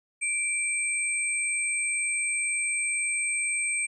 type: tone pair together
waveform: sine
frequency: 2342 / 8346 Hz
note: D7 / C9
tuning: -5 / -5 cents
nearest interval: octave + minor seventh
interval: 2200 cents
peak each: -28 dBFS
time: 0.21-3.87 s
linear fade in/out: 20 ms
effects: none